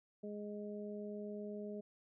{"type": "harmonic tone", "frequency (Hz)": 207.7, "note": "G#3", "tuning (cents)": 0, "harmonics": [1, 2, 3], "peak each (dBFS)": [-45, -46, -50], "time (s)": [0.23, 1.81], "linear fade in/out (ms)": 10, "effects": []}